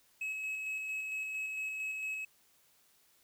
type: tone with tremolo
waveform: triangle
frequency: 2570 Hz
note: E7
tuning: 45 cents flat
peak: -33 dBFS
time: 0.21-2.25 s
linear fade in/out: 5 ms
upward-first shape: square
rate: 4.4 Hz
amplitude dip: 25%
effects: white hiss -68 dBFS RMS until 3.23 s